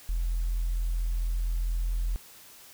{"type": "tone", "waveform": "sine", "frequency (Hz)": 42.22, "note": "E1", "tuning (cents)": 42, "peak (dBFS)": -24, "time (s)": [0.09, 2.16], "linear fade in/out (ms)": 0, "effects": ["tanh soft clip ceiling -22 dBFS", "white hiss -51 dBFS RMS until 2.73 s"]}